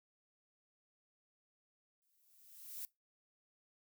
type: noise with exponential growth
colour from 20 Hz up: violet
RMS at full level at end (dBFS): -43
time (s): 2.02-2.85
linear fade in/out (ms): 0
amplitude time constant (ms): 180
effects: noise-tail reverb RT60 0.2 s tail -22 dB re dry